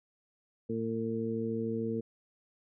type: harmonic tone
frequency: 113.2 Hz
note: A2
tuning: 50 cents sharp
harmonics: 1 / 2 / 3 / 4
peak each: -40 / -34 / -39 / -35 dBFS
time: 0.69-2.01 s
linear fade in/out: 10 ms
effects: none